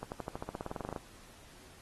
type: accelerating click train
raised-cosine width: 1 ms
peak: -24 dBFS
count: 17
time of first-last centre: 0.03-0.962 s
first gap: 89 ms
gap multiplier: 0.94
effects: pink hiss -57 dBFS RMS until 1.81 s + AAC 32 kbps